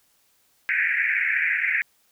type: band-pass noise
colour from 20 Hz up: pink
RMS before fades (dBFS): -23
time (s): 0.69-1.82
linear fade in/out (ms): 0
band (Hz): 1600 to 2400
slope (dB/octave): 96
effects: white hiss -64 dBFS RMS until 2.11 s